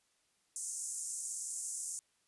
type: band-pass noise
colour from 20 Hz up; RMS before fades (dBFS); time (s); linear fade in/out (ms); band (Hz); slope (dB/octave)
pink; -41; 0.56-1.99; 0; 6600 to 10000; 48
effects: white hiss -75 dBFS RMS until 2.27 s + resampled to 24000 Hz